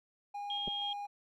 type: tone with tremolo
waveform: triangle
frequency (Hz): 815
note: G#5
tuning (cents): -33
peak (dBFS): -36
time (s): 0.34-1.07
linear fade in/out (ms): 10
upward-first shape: square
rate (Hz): 2.1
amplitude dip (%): 30
type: tone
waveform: sine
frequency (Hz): 3247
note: G#7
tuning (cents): -40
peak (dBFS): -35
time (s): 0.5-0.93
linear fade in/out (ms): 2
type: clicks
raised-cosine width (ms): 2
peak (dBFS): -29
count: 2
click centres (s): 0.676 / 0.681
effects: none